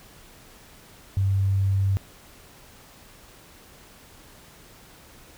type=tone; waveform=sine; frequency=97.3 Hz; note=G2; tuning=12 cents flat; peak=-19 dBFS; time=1.17-1.97 s; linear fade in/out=0 ms; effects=pink hiss -50 dBFS RMS until 5.37 s